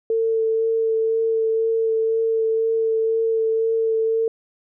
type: tone with vibrato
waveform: sine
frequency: 448.3 Hz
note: A4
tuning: 32 cents sharp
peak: -17 dBFS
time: 0.1-4.28 s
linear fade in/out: 2 ms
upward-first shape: sine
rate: 2 Hz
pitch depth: 12 cents each way
effects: none